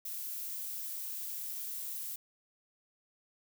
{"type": "noise", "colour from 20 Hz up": "violet", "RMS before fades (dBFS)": -40, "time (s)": [0.05, 2.16], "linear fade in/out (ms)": 5, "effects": []}